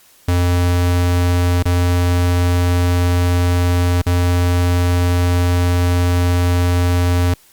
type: tone with dropouts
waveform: square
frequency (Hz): 88.3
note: F2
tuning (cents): +20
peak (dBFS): -13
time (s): 0.28-7.34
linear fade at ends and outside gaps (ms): 5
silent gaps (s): 1.627-1.654 / 4.018-4.064
effects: white hiss -49 dBFS RMS until 7.52 s + Opus 48 kbps